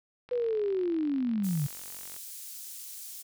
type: click train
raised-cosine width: 0.3 ms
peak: -33 dBFS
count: 87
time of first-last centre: 0.29-2.164 s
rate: 45.9 Hz
type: linear sweep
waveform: sine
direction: down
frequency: 499.2 to 135 Hz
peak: -26 dBFS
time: 0.31-1.67 s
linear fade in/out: 10 ms
type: high-pass noise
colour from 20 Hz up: pink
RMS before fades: -43 dBFS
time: 1.43-3.23 s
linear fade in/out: 20 ms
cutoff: 7800 Hz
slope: 12 dB/octave
effects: none